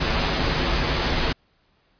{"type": "noise with comb filter", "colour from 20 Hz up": "pink", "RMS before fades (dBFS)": -22, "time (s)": [0, 1.33], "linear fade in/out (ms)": 10, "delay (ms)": 9.9, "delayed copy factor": -0.5, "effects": ["pink hiss -64 dBFS RMS until 1.99 s", "resampled to 11025 Hz"]}